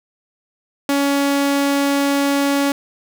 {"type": "tone", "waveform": "sawtooth", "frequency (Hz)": 280.8, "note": "C#4", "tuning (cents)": 22, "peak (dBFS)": -11, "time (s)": [0.89, 2.72], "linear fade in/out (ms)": 2, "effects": []}